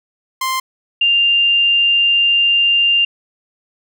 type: tone pair in turn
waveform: sawtooth / sine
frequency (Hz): 1046.5 / 2794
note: C6 / F7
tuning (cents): 0 / 0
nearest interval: octave + perfect fourth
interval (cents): 1700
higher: second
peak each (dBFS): -13 / -10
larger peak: second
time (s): 0.41-0.6 / 1.01-3.05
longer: second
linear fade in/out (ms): 5
effects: none